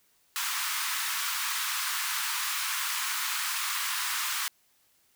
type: high-pass noise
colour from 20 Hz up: pink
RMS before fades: -31 dBFS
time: 0.36-4.48 s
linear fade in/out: 0 ms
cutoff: 1000 Hz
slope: 48 dB/octave
effects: white hiss -67 dBFS RMS until 5.15 s